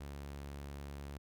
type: tone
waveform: sawtooth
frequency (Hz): 70.7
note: C#2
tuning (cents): +35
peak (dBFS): -40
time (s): 0-1.18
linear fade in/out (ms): 10
effects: none